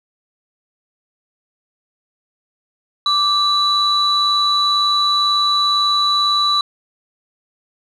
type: tone pair together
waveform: sine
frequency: 1174.7 / 3951 Hz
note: D6 / B7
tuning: 0 / 0 cents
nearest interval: octave + major sixth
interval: 2100 cents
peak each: -16 / -14 dBFS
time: 3.06-6.61 s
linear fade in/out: 2 ms
effects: tanh soft clip ceiling -7 dBFS